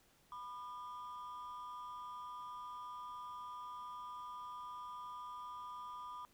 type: ring-modulated tone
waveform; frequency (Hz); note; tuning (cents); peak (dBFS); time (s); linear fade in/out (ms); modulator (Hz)
triangle; 1100; C#6; -14; -40; 0.32-6.25; 0; 110
effects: tanh soft clip ceiling -36 dBFS + pink hiss -70 dBFS RMS until 6.33 s